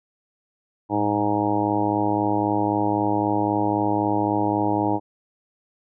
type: harmonic tone with a mistuned harmonic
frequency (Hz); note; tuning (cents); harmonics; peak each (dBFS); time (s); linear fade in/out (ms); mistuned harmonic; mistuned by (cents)
103.83; G#2; 0; 1 / 2 / 3 / 4 / 5 / 6 / 7 / 8 / 9; -30 / -31 / -23 / -31 / -31 / -31 / -30 / -26 / -28; 0.89-5; 50; 1; +81
effects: none